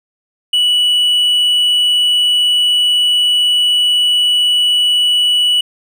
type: tone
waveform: triangle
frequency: 2949 Hz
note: F#7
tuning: 6 cents flat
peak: -8 dBFS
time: 0.53-5.61 s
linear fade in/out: 5 ms
effects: none